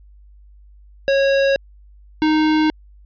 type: tone pair in turn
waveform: square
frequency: 549 / 309.9 Hz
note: C#5 / D#4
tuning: -17 / -7 cents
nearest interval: minor seventh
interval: 990 cents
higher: first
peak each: -14 dBFS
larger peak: neither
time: 1.08-1.56 / 2.22-2.7 s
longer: neither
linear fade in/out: 0 ms
effects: added 50 Hz sine -43 dBFS peak until 3.05 s + resampled to 11025 Hz